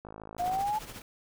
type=click train; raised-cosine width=1 ms; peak=-29 dBFS; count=31; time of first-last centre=0.05-0.609 s; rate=53.7 Hz
type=noise with tremolo; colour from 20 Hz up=pink; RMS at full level=-41 dBFS; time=0.38-1.02 s; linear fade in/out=2 ms; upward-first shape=triangle; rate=14 Hz; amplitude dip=70%
type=exponential sweep; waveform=sine; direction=up; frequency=698.5 to 869 Hz; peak=-27 dBFS; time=0.39-0.79 s; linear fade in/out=10 ms
effects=none